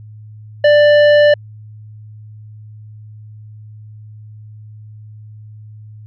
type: tone with hard clipping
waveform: sine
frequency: 590 Hz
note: D5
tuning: 8 cents sharp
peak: -8 dBFS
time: 0.64-1.34 s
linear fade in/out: 5 ms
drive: 12 dB
effects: added 107 Hz sine -33 dBFS peak until 6.06 s + low-pass 4000 Hz 12 dB/octave